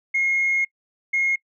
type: tone pair in turn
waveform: sine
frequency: 2152 / 2152 Hz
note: C7 / C7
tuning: +48 / +48 cents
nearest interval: unison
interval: 0 cents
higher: neither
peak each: -17 dBFS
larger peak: neither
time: 0.14-0.65 / 1.13-1.36 s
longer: first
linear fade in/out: 10 ms
effects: noise-tail reverb RT60 0.1 s tail -24 dB re dry + tanh soft clip ceiling -14 dBFS